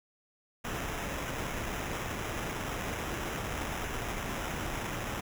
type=noise with sample-and-hold; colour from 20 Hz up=pink; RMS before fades=-36 dBFS; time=0.64-5.21 s; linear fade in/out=10 ms; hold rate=4410 Hz; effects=none